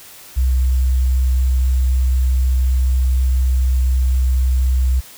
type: tone with sample-and-hold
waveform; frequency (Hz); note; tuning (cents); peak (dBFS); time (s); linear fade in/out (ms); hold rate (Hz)
sine; 64; C2; -38; -12; 0.36-5.01; 20; 7350
effects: white hiss -40 dBFS RMS until 5.17 s